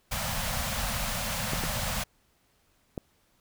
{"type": "band-stop noise", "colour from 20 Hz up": "pink", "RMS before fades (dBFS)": -31, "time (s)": [0.11, 2.04], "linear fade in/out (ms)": 10, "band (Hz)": [240, 510], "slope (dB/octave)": 96}
{"type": "clicks", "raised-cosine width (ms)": 2, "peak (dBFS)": -19, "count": 3, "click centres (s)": [1.534, 1.637, 2.978]}
{"effects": ["pink hiss -68 dBFS RMS until 3.4 s"]}